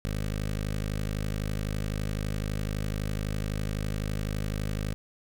15% pulse tone with notch filter, 51.91 Hz, G#1, in tune, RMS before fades -31 dBFS, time 0.05-4.94 s, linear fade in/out 0 ms, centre 900 Hz, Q 1.6, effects none

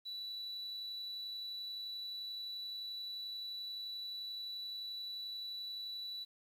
sine tone with amplitude modulation, 3951 Hz, B7, in tune, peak -38 dBFS, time 0.05-6.25 s, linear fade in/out 20 ms, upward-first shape sine, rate 31.5 Hz, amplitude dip 25%, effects tanh soft clip ceiling -39 dBFS + 11-bit

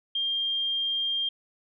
sine tone, 3201 Hz, G7, 36 cents sharp, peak -25 dBFS, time 0.15-1.29 s, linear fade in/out 5 ms, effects none

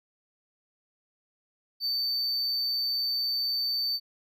triangle tone, 4562 Hz, C#8, 49 cents sharp, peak -25 dBFS, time 1.8-4 s, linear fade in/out 50 ms, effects none

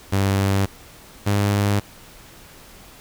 sawtooth tone pair in turn, 98 / 101.69 Hz, G2 / G#2, 0 / -36 cents, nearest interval minor second, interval 64 cents, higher second, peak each -13 dBFS, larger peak neither, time 0.12-0.66 / 1.26-1.8 s, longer neither, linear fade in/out 10 ms, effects pink hiss -45 dBFS RMS until 3 s

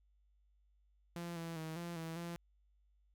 sawtooth tone with pitch steps, 171.5 / 166.2 / 159.3 / 171.6 / 163.2 / 170.9 Hz, F3 / E3 / D#3 / F3 / E3 / F3, -31 / +15 / +41 / -30 / -17 / -37 cents, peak -38 dBFS, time 1.16-2.36 s, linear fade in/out 0 ms, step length 200 ms, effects added 50 Hz sine -69 dBFS peak until 3.14 s

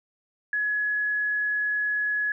sine tone with frequency modulation, 1689 Hz, G#6, 29 cents sharp, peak -23 dBFS, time 0.53-2.32 s, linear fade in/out 2 ms, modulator 29.2 Hz, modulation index 0.2, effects none

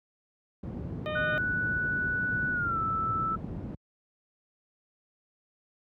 white low-pass noise, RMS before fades -36 dBFS, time 0.63-3.75 s, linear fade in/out 5 ms, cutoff 190 Hz, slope 12 dB/octave
harmonic tone, 612 Hz, D#5, 29 cents flat, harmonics 1 / 2 / 3 / 4 / 5 / 6, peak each -32 / -38 / -42 / -44 / -46 / -48 dBFS, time 1.06-1.38 s, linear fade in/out 0 ms
sine tone with pitch glide, 1480 to 1318.5 Hz, F#6 to E6, 0 to 0 cents, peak -27 dBFS, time 1.15-3.36 s, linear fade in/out 10 ms, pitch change -200 cents, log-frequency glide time 2.52-2.79 s
effects high-pass 60 Hz 12 dB/octave

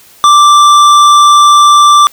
sine tone with hard clipping, 1174.7 Hz, D6, in tune, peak -3 dBFS, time 0.24-2.07 s, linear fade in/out 0 ms, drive 12 dB, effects white hiss -40 dBFS RMS until 2.12 s

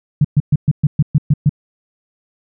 sine tone bursts, 146.83 Hz, D3, in tune, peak -7 dBFS, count 9, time 0.21-1.494 s, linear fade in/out 5 ms, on 36 ms, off 120 ms, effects none

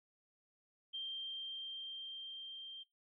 sine tone with level ramp, 3166 Hz, G7, 17 cents sharp, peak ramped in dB -39 to -46 dBFS, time 0.93-2.84 s, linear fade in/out 20 ms, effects noise-tail reverb RT60 0.2 s tail -22 dB re dry

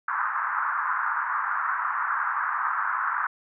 pink band-pass noise, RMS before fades -27 dBFS, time 0.08-3.27 s, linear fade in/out 5 ms, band 1000 to 1600 Hz, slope 48 dB/octave, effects none

